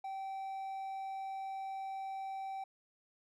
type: tone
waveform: triangle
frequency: 774 Hz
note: G5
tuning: 22 cents flat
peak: -37 dBFS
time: 0.04-2.64 s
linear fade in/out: 5 ms
effects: none